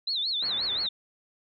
sine tone with vibrato, 3910 Hz, B7, 18 cents flat, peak -26 dBFS, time 0.07-0.89 s, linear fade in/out 5 ms, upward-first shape sine, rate 5.7 Hz, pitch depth 200 cents each way
white low-pass noise, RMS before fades -44 dBFS, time 0.42-0.87 s, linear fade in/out 5 ms, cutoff 2100 Hz, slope 24 dB/octave
effects none

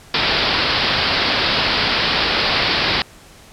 white low-pass noise, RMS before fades -18 dBFS, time 0.14-3.02 s, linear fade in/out 2 ms, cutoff 5000 Hz, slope 96 dB/octave, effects pink hiss -44 dBFS RMS until 3.52 s + low-pass 11000 Hz 12 dB/octave

